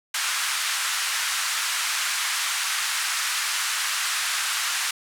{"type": "band-pass noise", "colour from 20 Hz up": "pink", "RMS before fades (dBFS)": -26, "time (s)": [0.14, 4.91], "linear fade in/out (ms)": 5, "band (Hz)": [1200, 11000], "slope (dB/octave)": 24, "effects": []}